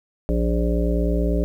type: harmonic tone with a mistuned harmonic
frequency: 58.2 Hz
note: A#1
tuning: 2 cents flat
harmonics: 1 / 3 / 5 / 7 / 9 / 10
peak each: -20 / -25 / -27 / -28 / -30 / -30 dBFS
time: 0.29-1.44 s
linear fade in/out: 0 ms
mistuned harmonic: 10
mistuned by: +32 cents
effects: 9-bit